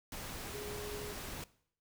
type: tone in noise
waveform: sine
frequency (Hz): 415.3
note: G#4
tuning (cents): 0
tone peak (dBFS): -43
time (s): 0.54-1.13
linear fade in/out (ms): 2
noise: pink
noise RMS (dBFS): -44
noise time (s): 0.12-1.44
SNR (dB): -2
effects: noise-tail reverb RT60 0.6 s tail -19 dB re dry